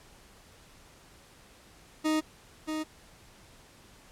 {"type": "tone with echo", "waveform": "40% pulse", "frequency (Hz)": 311.1, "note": "D#4", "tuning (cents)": 0, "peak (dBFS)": -24, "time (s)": [2.04, 2.21], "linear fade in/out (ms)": 20, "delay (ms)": 630, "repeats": 1, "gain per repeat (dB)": -6, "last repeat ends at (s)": 2.84, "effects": ["pink hiss -56 dBFS RMS until 4.11 s", "low-pass 11000 Hz 12 dB/octave"]}